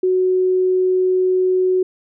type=tone; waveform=sine; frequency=370 Hz; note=F#4; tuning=in tune; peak=-13 dBFS; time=0.03-1.83 s; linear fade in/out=5 ms; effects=none